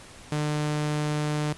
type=tone; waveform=sawtooth; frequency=150 Hz; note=D3; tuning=37 cents sharp; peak=-21 dBFS; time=0.32-1.53 s; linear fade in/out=2 ms; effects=pink hiss -47 dBFS RMS until 1.57 s + resampled to 24000 Hz

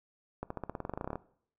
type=accelerating click train; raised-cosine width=1 ms; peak=-22 dBFS; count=17; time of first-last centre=0.43-1.156 s; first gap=74 ms; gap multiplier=0.93; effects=noise-tail reverb RT60 0.6 s tail -19 dB re dry

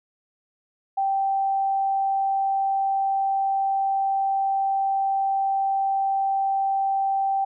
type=tone; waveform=sine; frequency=781 Hz; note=G5; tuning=7 cents flat; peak=-20 dBFS; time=0.97-7.45 s; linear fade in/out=10 ms; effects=none

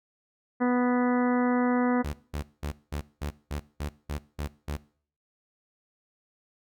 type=harmonic tone; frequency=246.9 Hz; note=B3; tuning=in tune; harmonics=1 / 2 / 3 / 4 / 5 / 6 / 7 / 8; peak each=-23 / -29 / -33 / -35 / -37 / -39 / -40 / -41 dBFS; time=0.6-2.03 s; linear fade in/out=20 ms
type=tone bursts; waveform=sawtooth; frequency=73.42 Hz; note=D2; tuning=in tune; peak=-26 dBFS; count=10; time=2.04-4.77 s; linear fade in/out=10 ms; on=93 ms; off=200 ms
effects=noise-tail reverb RT60 0.5 s tail -20 dB re dry

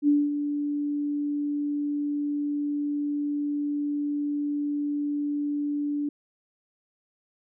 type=tone with ADSR envelope; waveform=sine; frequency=291.2 Hz; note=D4; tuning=15 cents flat; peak=-16 dBFS; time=0.02-6.09 s; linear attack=60 ms; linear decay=220 ms; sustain=-9 dB; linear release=4 ms; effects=none

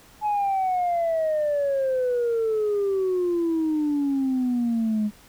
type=exponential sweep; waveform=sine; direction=down; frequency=854 to 207.6 Hz; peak=-19 dBFS; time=0.21-5.11 s; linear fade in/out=50 ms; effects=tanh soft clip ceiling -18 dBFS + pink hiss -52 dBFS RMS until 5.28 s

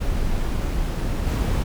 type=noise with level steps; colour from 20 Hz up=brown; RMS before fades=-23 / -20 dBFS; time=0-1.64 s; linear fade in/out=20 ms; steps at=1.26 s; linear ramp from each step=10 ms; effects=none

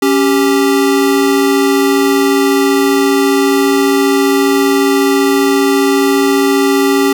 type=tone pair together; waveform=square; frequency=277.2 / 392 Hz; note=C#4 / G4; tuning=0 / 0 cents; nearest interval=tritone; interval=600 cents; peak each=-12 dBFS; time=0.02-7.13 s; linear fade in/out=5 ms; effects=none

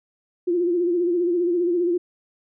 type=tone with vibrato; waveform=sine; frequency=349.2 Hz; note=F4; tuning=in tune; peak=-18 dBFS; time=0.47-1.98 s; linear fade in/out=10 ms; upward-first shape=sine; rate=15 Hz; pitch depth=63 cents each way; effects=none

